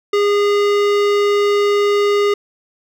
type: tone with hard clipping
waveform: sine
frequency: 409 Hz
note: G#4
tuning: 26 cents flat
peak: -14 dBFS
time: 0.13-2.34 s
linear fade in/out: 5 ms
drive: 18 dB
effects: none